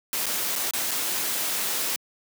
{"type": "noise with dropouts", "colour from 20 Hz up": "white", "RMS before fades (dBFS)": -27, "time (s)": [0.13, 1.96], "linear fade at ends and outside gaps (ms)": 1, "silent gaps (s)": [[0.258, 0.265], [0.555, 0.56], [0.709, 0.735], [0.91, 0.914]], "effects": ["high-pass 200 Hz 12 dB/octave"]}